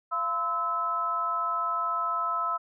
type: tone cluster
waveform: sine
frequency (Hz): 687 / 1023 / 1303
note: F5 / C6 / E6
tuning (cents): -29 / -39 / -20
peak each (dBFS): -36 / -32 / -27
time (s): 0.11-2.58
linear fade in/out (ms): 20
effects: none